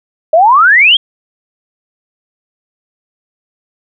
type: exponential sweep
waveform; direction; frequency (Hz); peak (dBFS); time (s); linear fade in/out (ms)
sine; up; 609 to 3322; -3; 0.33-0.97; 5
effects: none